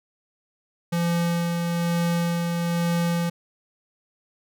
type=tone with tremolo; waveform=square; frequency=170.8 Hz; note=F3; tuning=38 cents flat; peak=-21 dBFS; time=0.92-3.3 s; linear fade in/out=10 ms; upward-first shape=sine; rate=1.1 Hz; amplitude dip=30%; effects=none